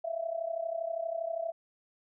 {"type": "tone with amplitude modulation", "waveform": "sine", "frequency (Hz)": 664, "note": "E5", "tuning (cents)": 12, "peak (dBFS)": -28, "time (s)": [0.04, 1.52], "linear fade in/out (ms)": 10, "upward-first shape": "sine", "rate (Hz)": 32.5, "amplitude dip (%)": 80, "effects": []}